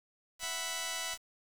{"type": "chord", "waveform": "5% pulse", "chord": "E suspended second", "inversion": "none", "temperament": "just", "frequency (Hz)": [659.3, 741.7, 988.9], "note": ["E5", "F#5", "B5"], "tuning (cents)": [0, 4, 2], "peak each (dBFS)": [-30, -31, -29], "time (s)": [0.39, 1.18], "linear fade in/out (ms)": 50, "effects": ["low-pass 12000 Hz 12 dB/octave", "8-bit"]}